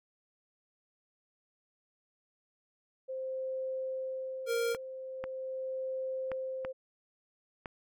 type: tone with tremolo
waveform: sine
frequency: 523.3 Hz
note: C5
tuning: in tune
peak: -33 dBFS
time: 3.08-6.73 s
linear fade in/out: 20 ms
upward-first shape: sine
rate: 0.42 Hz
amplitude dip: 55%
type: tone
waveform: square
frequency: 466.2 Hz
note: A#4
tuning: in tune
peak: -30 dBFS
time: 4.46-4.77 s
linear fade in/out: 50 ms
type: clicks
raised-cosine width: 0.5 ms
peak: -24 dBFS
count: 5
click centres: 4.748 / 5.24 / 6.317 / 6.649 / 7.658 s
effects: none